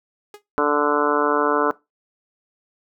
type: tone with exponential decay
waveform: sawtooth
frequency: 415.3 Hz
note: G#4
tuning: in tune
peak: -30 dBFS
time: 0.34-0.42 s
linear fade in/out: 2 ms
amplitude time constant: 17 ms
type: harmonic tone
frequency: 146.83 Hz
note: D3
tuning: in tune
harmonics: 2 / 3 / 4 / 5 / 6 / 7 / 8 / 9 / 10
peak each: -24 / -21 / -25 / -30 / -29 / -24 / -28 / -24 / -28 dBFS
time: 0.58-1.71 s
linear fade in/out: 0 ms
effects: noise-tail reverb RT60 0.2 s tail -19 dB re dry